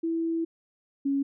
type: tone pair in turn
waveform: sine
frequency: 329.6 / 277.2 Hz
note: E4 / C#4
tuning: 0 / 0 cents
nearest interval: minor third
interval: 300 cents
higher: first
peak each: -25 / -23 dBFS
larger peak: second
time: 0.03-0.45 / 1.05-1.23 s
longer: first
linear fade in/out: 10 ms
effects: none